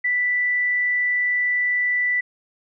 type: tone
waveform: sine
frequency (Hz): 1975.5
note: B6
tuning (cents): 0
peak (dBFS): -18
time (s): 0.04-2.21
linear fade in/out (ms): 10
effects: none